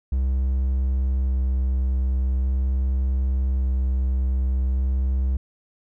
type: tone with vibrato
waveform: triangle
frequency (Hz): 65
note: C2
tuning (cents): -11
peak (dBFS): -17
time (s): 0.12-5.37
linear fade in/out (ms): 5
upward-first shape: square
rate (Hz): 0.43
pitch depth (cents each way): 9
effects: none